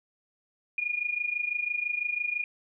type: tone with amplitude modulation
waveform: sine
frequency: 2436 Hz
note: D#7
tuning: 37 cents flat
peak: -24 dBFS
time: 0.78-2.44 s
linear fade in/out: 2 ms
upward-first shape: sine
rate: 26 Hz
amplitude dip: 80%
effects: none